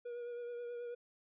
triangle tone with vibrato, 479.6 Hz, A#4, 49 cents sharp, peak -39 dBFS, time 0.05-0.95 s, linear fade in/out 10 ms, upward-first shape triangle, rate 9.3 Hz, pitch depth 25 cents each way, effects resampled to 8000 Hz

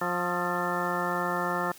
harmonic tone with a mistuned harmonic, 177.1 Hz, F3, 24 cents sharp, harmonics 1 / 2 / 3 / 4 / 5 / 6 / 7 / 8 / 10, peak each -35 / -35 / -35 / -35 / -35 / -35 / -35 / -35 / -35 dBFS, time 0.01-1.72 s, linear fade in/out 5 ms, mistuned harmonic 8, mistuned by -60 cents, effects white hiss -50 dBFS RMS until 1.78 s + high-pass 100 Hz 12 dB/octave

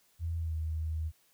sine tone with pitch glide, 83.2 to 79.31 Hz, E2 to D#2, +17 to +34 cents, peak -31 dBFS, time 0.19-1.12 s, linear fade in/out 50 ms, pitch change -83 cents, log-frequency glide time 0.38-0.55 s, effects white hiss -68 dBFS RMS until 1.33 s

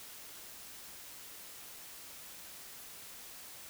silence, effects white hiss -50 dBFS RMS until 3.69 s

